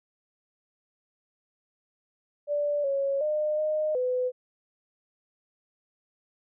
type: tone with pitch steps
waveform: sine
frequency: 584 / 552 / 607 / 615 / 503 Hz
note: D5 / C#5 / D#5 / D#5 / B4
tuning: -10 / -7 / -43 / -20 / +32 cents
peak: -24 dBFS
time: 2.47-4.32 s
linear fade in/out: 50 ms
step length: 370 ms
effects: none